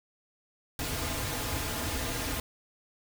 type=noise with comb filter; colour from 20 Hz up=pink; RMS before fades=-33 dBFS; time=0.79-2.4 s; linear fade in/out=2 ms; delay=5.3 ms; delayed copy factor=-0.7; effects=none